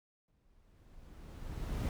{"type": "noise with exponential growth", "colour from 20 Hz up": "brown", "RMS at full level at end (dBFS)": -33, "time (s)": [0.28, 1.89], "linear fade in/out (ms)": 1, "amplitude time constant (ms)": 350, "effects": []}